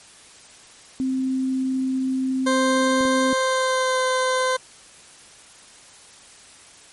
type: tone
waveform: sine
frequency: 261.6 Hz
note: C4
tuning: in tune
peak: -20 dBFS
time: 1-3.33 s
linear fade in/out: 0 ms
type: tone with pitch glide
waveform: 20% pulse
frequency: 523.3 to 514.6 Hz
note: C5 to C5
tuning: 0 to -29 cents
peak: -14 dBFS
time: 2.46-4.57 s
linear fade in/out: 10 ms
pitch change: -29 cents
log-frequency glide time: 3.33-4.04 s
type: clicks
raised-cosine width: 2 ms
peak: -22 dBFS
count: 2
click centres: 3.009 / 3.053 s
effects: white hiss -47 dBFS RMS until 6.92 s + MP3 48 kbps